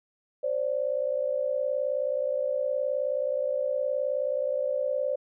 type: tone pair together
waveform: sine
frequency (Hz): 523.3 / 582.4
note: C5 / D5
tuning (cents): 0 / -15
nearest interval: major second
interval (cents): 185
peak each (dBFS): -28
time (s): 0.43-5.16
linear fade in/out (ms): 10
effects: none